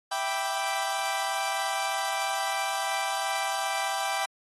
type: chord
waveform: sawtooth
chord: E minor seventh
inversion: none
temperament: equal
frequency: 659.3 / 784 / 987.8 / 1174.7 Hz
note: E5 / G5 / B5 / D6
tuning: 0 / 0 / 0 / 0 cents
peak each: -32 / -26 / -31 / -32 dBFS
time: 0.11-4.26 s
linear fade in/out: 10 ms
effects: AAC 32 kbps